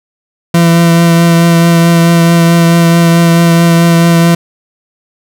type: tone with vibrato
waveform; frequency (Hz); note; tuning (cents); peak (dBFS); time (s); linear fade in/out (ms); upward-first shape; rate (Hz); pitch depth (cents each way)
40% pulse; 168.6; E3; +39; -3; 0.54-4.35; 5; triangle; 4.6; 17
effects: none